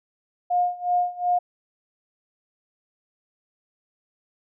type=tone with tremolo; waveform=sine; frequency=713 Hz; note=F5; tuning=36 cents sharp; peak=-17 dBFS; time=0.5-1.39 s; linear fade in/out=10 ms; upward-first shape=sine; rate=2.7 Hz; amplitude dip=90%; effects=none